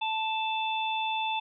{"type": "harmonic tone", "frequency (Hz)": 880, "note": "A5", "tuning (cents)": 0, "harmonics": [1, 3, 4], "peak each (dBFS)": [-29, -34, -35], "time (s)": [0.01, 1.4], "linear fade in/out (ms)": 10, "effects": []}